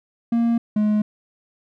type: tone pair in turn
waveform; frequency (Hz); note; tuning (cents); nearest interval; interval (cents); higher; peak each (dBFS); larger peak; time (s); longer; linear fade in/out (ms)
triangle; 233.1 / 211.4; A#3 / G#3; 0 / +31; major second; 169; first; -14; neither; 0.32-0.58 / 0.76-1.02; neither; 5
effects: none